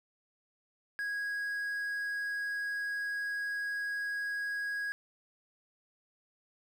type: tone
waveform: triangle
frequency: 1652 Hz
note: G#6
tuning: 10 cents flat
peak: -31 dBFS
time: 0.99-4.92 s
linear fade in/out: 0 ms
effects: 10-bit